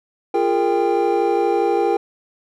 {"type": "tone cluster", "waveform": "triangle", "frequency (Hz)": [345.9, 410.8, 463.1, 795], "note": ["F4", "G#4", "A#4", "G5"], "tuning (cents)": [-17, -19, -11, 24], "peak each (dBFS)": -19, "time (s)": [0.34, 1.97], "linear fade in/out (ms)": 5, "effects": []}